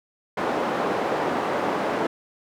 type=band-pass noise; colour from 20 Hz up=white; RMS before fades=-25 dBFS; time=0.37-2.07 s; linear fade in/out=5 ms; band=250 to 810 Hz; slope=12 dB/octave; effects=none